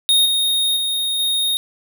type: tone with level steps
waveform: square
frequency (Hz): 3713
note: A#7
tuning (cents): -8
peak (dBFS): -12 / -16 / -19 / -17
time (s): 0.09-1.57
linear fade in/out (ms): 0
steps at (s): 0.25 / 0.76 / 1.19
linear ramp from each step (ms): 10
effects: none